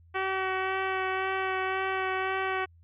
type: tone with vibrato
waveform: 10% pulse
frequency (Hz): 379.5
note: F#4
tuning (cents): +44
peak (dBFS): -19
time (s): 0.14-2.66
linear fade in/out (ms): 20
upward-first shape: sine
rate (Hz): 1.9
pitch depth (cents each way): 12
effects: added 84 Hz sine -54 dBFS peak until 2.83 s + resampled to 8000 Hz